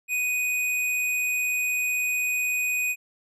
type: tone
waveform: square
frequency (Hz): 2489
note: D#7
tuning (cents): 0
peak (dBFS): -24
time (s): 0.08-2.96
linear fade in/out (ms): 50
effects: resampled to 32000 Hz